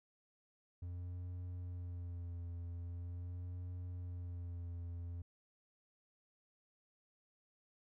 triangle tone with vibrato, 87.7 Hz, F2, 8 cents sharp, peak -40 dBFS, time 0.82-5.22 s, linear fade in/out 5 ms, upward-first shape sine, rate 0.43 Hz, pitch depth 33 cents each way, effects none

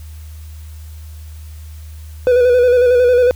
triangle tone with vibrato, 493.9 Hz, B4, in tune, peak -6 dBFS, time 2.27-3.31 s, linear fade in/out 0 ms, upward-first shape square, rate 11 Hz, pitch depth 33 cents each way, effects added 77 Hz sine -30 dBFS peak until 3.35 s + white hiss -47 dBFS RMS until 3.35 s

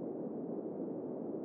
white band-pass noise, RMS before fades -41 dBFS, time 0-1.44 s, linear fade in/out 0 ms, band 200 to 460 Hz, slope 24 dB/octave, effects none

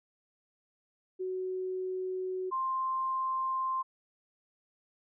sine tone pair in turn, 371.9 / 1049.6 Hz, F#4 / C6, +9 / +5 cents, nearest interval octave + tritone, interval 1796 cents, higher second, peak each -32 / -29 dBFS, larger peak second, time 1.19-2.51 / 2.51-3.83 s, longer neither, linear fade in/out 20 ms, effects none

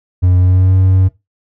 triangle tone with pitch glide, 90.7 to 94.12 Hz, F#2 to F#2, -34 to +30 cents, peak -5 dBFS, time 0.22-1.09 s, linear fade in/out 20 ms, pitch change +64 cents, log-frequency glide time 0.38-0.74 s, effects noise-tail reverb RT60 0.2 s tail -17 dB re dry

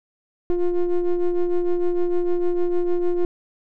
triangle ring-modulated tone, 177.3 Hz, F3, 26 cents sharp, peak -12 dBFS, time 0.5-3.25 s, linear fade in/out 0 ms, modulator 174 Hz, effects none

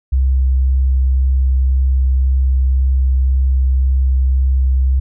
sine tone with vibrato, 65.41 Hz, C2, in tune, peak -10 dBFS, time 0.12-5 s, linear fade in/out 10 ms, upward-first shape sine, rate 1.9 Hz, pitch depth 8 cents each way, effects none

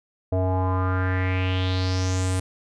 square tone with low-pass filter sweep, 92.8 Hz, F#2, 6 cents sharp, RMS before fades -23 dBFS, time 0.32-2.4 s, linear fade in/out 5 ms, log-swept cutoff 610 to 9400 Hz, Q 4.3, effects none

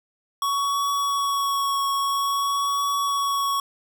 square tone with vibrato, 1117 Hz, C#6, 13 cents sharp, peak -22 dBFS, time 0.42-3.6 s, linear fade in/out 2 ms, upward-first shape triangle, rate 0.51 Hz, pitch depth 17 cents each way, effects none

